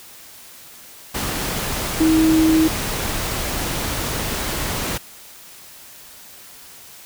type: tone in noise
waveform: sine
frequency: 318.4 Hz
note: D#4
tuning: 40 cents sharp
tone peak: -12 dBFS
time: 2-2.68 s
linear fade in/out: 10 ms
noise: pink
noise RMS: -24 dBFS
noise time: 1.14-4.98 s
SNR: +9 dB
effects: white hiss -42 dBFS RMS until 7.05 s